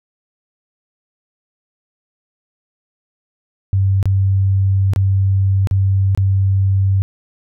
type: tone with dropouts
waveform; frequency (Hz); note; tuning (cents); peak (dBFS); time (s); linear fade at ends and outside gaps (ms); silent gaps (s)
sine; 96.9; G2; -20; -11; 3.73-7.02; 0; 4.028-4.056 / 4.935-4.961 / 5.672-5.711 / 6.149-6.175
effects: none